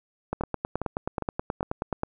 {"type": "two click trains", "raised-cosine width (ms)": 1, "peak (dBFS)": [-13, -15], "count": [17, 4], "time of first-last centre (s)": [[0.33, 2.034], [0.41, 1.63]], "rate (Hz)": [9.39, 2.46], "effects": []}